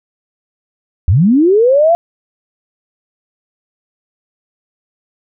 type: linear sweep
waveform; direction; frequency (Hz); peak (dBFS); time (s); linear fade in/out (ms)
sine; up; 70.7 to 698.5; -6; 1.08-1.95; 0
effects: none